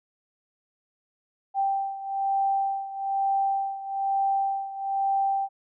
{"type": "beating tone pair", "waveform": "sine", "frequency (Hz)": [784, 785.1], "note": ["G5", "G5"], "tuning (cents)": [0, 2], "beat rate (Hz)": 1.1, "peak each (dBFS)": [-25, -29], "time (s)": [1.54, 5.49], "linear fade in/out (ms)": 50, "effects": []}